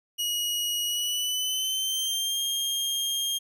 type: tone with pitch glide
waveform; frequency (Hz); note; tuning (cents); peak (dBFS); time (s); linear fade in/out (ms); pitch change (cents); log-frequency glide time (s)
sawtooth; 2900 to 3218; F#7 to G7; -35 to +45; -23; 0.18-3.39; 20; +180; 0.86-2.41
effects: none